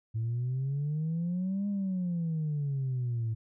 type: exponential two-way sweep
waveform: sine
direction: up then down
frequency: 110 to 204.5 to 110 Hz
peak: -27 dBFS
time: 0.14-3.35 s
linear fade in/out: 20 ms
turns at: 1.68 s
effects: tanh soft clip ceiling -26 dBFS